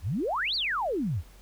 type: exponential two-way sweep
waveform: sine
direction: up then down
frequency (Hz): 69.4 to 4770 to 69.4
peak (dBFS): -26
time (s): 0.02-1.23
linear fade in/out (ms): 50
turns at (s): 0.55
effects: added 46 Hz sine -50 dBFS peak until 1.41 s + pink hiss -57 dBFS RMS until 1.41 s